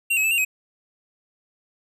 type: tone with pitch steps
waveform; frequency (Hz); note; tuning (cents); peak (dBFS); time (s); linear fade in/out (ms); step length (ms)
square; 2754 / 2561 / 2626 / 2772 / 2531; F7 / D#7 / E7 / F7 / D#7; -25 / +49 / -7 / -14 / +29; -19; 0.1-0.45; 10; 70
effects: none